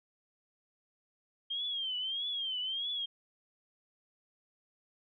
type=tone with vibrato; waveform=sine; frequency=3189 Hz; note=G7; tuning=29 cents sharp; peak=-33 dBFS; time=1.5-3.06 s; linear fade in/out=10 ms; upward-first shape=triangle; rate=1.6 Hz; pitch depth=140 cents each way; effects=none